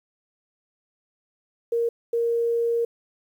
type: tone bursts at uneven times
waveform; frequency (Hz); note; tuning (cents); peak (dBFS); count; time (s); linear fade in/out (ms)
sine; 466.9; A#4; +3; -20; 2; 1.72-1.89 / 2.13-2.85; 5
effects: 9-bit